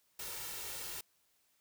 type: noise with comb filter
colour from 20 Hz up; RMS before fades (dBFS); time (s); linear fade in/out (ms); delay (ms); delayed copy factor
white; -43; 0.19-1.01; 5; 2.2; +0.5
effects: white hiss -74 dBFS RMS until 1.6 s

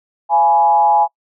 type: tone with frequency modulation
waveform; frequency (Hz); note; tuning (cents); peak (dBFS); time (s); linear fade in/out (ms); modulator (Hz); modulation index
sine; 835; G#5; +9; -9; 0.29-1.08; 50; 150; 0.63
effects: noise-tail reverb RT60 0.1 s tail -24 dB re dry

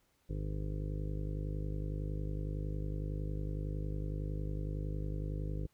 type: harmonic tone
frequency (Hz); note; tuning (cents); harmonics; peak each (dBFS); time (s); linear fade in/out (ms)
50.9; G#1; -34; 1 / 2 / 3 / 4 / 5 / 6 / 7 / 8 / 9 / 10; -37 / -42 / -41 / -55 / -53 / -48 / -57 / -51 / -54 / -53; 0.29-5.67; 10
effects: pink hiss -74 dBFS RMS until 5.73 s

